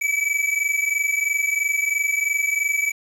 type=tone pair together; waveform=square; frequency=2282 / 2305 Hz; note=C#7 / D7; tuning=+50 / -33 cents; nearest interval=unison; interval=17 cents; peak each=-23 dBFS; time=0.01-2.92 s; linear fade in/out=10 ms; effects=low-pass 12000 Hz 12 dB/octave + 8-bit